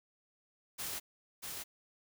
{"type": "noise with echo", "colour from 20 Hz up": "white", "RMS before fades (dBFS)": -40, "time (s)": [0.78, 1], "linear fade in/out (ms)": 20, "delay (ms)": 640, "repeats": 1, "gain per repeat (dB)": -3, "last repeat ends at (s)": 1.64, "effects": []}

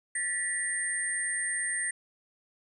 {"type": "tone cluster", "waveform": "sine", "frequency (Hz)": [1764, 1941, 8770], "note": ["A6", "B6", "C#9"], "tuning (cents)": [4, -31, -20], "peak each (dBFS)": [-37, -33, -31], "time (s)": [0.15, 1.91], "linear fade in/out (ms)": 5, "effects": []}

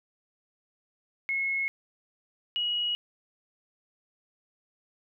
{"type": "tone pair in turn", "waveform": "sine", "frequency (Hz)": [2176, 2905], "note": ["C#7", "F#7"], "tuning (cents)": [-33, -32], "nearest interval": "perfect fourth", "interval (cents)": 501, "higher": "second", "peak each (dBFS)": -26, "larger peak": "neither", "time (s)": [[1.29, 1.68], [2.56, 2.95]], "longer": "neither", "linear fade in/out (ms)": 0, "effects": []}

